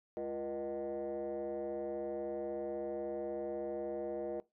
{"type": "tone with frequency modulation", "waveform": "sine", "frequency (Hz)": 480.6, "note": "B4", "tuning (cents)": -47, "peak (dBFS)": -35, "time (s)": [0.17, 4.4], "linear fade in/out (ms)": 0, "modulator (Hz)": 135, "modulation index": 1.4, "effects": ["noise-tail reverb RT60 0.2 s tail -21 dB re dry", "tanh soft clip ceiling -33 dBFS"]}